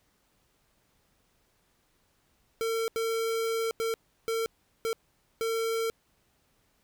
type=tone bursts at uneven times; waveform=square; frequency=453 Hz; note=A#4; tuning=50 cents flat; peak=-28 dBFS; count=6; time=2.61-2.88 / 2.96-3.71 / 3.8-3.94 / 4.28-4.46 / 4.85-4.93 / 5.41-5.9 s; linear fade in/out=0 ms; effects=pink hiss -70 dBFS RMS until 6.83 s